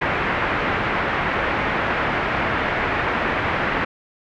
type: low-pass noise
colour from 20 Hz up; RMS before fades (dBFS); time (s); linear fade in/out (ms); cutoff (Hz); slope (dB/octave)
white; -22; 0.01-3.85; 10; 2100; 24
effects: none